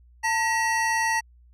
square tone pair together, 896 / 1910.7 Hz, A5 / A#6, +31 / +42 cents, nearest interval octave + minor second, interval 1311 cents, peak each -25 dBFS, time 0.23-1.21 s, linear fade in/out 20 ms, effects added 60 Hz sine -51 dBFS peak until 1.53 s + low-pass 9000 Hz 12 dB/octave

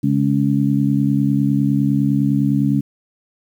harmonic tone, 69.9 Hz, C#2, 15 cents sharp, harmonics 2 / 3 / 4, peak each -18 / -18 / -18 dBFS, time 0.03-2.81 s, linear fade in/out 10 ms, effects 8-bit

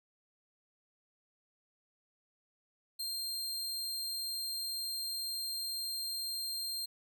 sawtooth tone, 4186 Hz, C8, in tune, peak -33 dBFS, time 2.99-6.86 s, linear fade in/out 10 ms, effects none

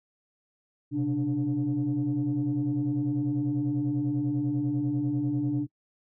sine tone cluster, 123.2 / 133.3 / 294 Hz, B2 / C3 / D4, -4 / +33 / +2 cents, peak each -32 / -30 / -25 dBFS, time 0.91-5.67 s, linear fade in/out 50 ms, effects noise-tail reverb RT60 0.1 s tail -24 dB re dry + tanh soft clip ceiling -19 dBFS

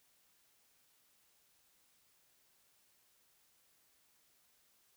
silence, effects white hiss -72 dBFS RMS until 4.96 s

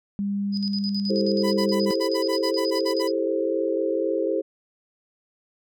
sine tone, 200.7 Hz, G3, 41 cents sharp, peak -23 dBFS, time 0.19-1.91 s, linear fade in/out 0 ms
sine tone with tremolo, 4978 Hz, D#8, in tune, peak -28 dBFS, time 0.52-3.12 s, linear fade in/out 50 ms, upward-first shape square, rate 9.4 Hz, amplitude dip 80%
sine chord, A minor seventh, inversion second, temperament just, 330 / 396 / 440 / 528 Hz, E4 / G4 / A4 / C5, +2 / +18 / 0 / +16 cents, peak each -27 / -27 / -28 / -26 dBFS, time 1.09-4.42 s, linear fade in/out 20 ms
sawtooth tone bursts, 996 Hz, B5, 14 cents sharp, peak -26 dBFS, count 12, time 1.43-3.083 s, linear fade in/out 20 ms, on 91 ms, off 51 ms
effects none

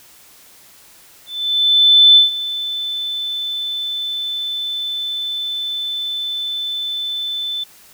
sine tone with ADSR envelope, 3520 Hz, A7, in tune, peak -4 dBFS, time 1.26-7.64 s, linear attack 900 ms, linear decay 140 ms, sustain -16 dB, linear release 7 ms, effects white hiss -46 dBFS RMS until 7.93 s

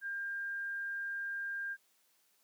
sine tone, 1600 Hz, G6, 35 cents sharp, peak -36 dBFS, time 0.01-1.77 s, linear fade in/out 50 ms, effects white hiss -72 dBFS RMS until 2.43 s + high-pass 200 Hz 12 dB/octave

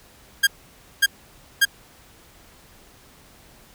sawtooth tone bursts, 1614 Hz, G#6, 50 cents flat, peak -9 dBFS, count 3, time 0.43-1.653 s, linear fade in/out 10 ms, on 41 ms, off 550 ms, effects pink hiss -51 dBFS RMS until 3.74 s

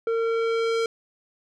square tone with low-pass filter sweep, 456.1 Hz, A#4, 38 cents flat, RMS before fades -24 dBFS, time 0.07-0.86 s, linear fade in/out 2 ms, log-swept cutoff 1200 to 6100 Hz, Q 0.79, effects none

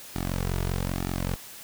sawtooth tone with flanger, 45.1 Hz, F#1, 44 cents flat, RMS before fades -29 dBFS, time 0.15-1.36 s, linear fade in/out 10 ms, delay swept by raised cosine 1.9 to 3.8 ms, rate 1.1 Hz, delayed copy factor -0.95, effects white hiss -44 dBFS RMS until 1.63 s

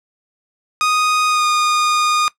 sawtooth tone with pitch glide, 1243 to 1225.2 Hz, D#6 to D#6, -2 to -27 cents, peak -10 dBFS, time 0.81-2.28 s, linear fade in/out 0 ms, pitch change -25 cents, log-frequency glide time 1.28-1.45 s, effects noise-tail reverb RT60 0.1 s tail -18 dB re dry + low-pass 8000 Hz 12 dB/octave

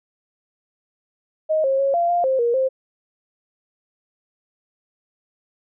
sine tone with pitch steps, 626 / 538 / 549 / 688 / 699 / 527 / 472.7 / 526 Hz, D#5 / C5 / C#5 / F5 / F5 / C5 / A#4 / C5, +10 / +48 / -17 / -26 / +1 / +12 / +24 / +9 cents, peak -16 dBFS, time 1.49-2.69 s, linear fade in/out 20 ms, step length 150 ms, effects none

